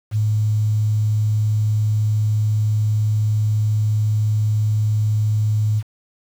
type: tone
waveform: sine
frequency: 107.1 Hz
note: A2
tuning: 46 cents flat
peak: -15 dBFS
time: 0.11-5.83 s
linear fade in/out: 50 ms
effects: 7-bit